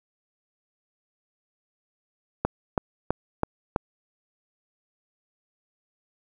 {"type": "click train", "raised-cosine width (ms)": 1, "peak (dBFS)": -8, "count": 5, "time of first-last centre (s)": [2.45, 3.761], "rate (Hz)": 3.05, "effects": ["8-bit"]}